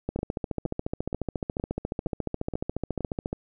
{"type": "two click trains", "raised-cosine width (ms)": 2, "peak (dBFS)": [-18, -15], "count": [7, 47], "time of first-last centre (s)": [[0.19, 3.007], [0.09, 3.329]], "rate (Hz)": [2.13, 14.2], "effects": []}